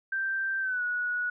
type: tone with pitch glide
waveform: sine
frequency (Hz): 1568 to 1463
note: G6 to F#6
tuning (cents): 0 to -20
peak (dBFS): -27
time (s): 0.12-1.3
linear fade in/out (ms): 5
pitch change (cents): -120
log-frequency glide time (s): 0.6-0.82
effects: none